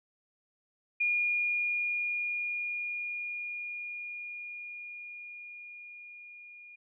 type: tone with level ramp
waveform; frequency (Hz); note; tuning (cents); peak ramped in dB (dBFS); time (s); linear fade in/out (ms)
sine; 2430; D#7; -42; -25 to -48; 1-6.76; 10
effects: none